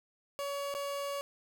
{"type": "tone with dropouts", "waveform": "30% pulse", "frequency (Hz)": 564, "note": "C#5", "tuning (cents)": 30, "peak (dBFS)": -32, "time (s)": [0.39, 1.21], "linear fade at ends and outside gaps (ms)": 0, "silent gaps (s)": [0.741, 0.749], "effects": []}